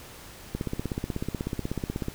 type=click train; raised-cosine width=3 ms; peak=-16 dBFS; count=26; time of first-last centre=0.55-2.084 s; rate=16.3 Hz; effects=pink hiss -46 dBFS RMS until 2.14 s